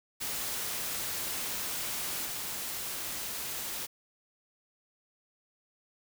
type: noise with level steps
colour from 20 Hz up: white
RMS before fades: -35 / -37 dBFS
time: 0.2-3.87 s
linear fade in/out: 20 ms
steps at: 2.25 s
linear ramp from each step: 5 ms
effects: none